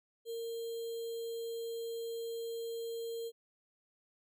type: tone with sample-and-hold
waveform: sine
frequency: 460.1 Hz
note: A#4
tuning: 23 cents flat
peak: -37 dBFS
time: 0.25-3.32 s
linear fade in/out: 50 ms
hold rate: 3675 Hz
effects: none